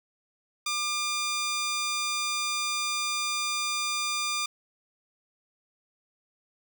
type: tone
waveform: 10% pulse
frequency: 1200 Hz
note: D6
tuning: 37 cents sharp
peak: -19 dBFS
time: 0.66-4.46 s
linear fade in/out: 5 ms
effects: none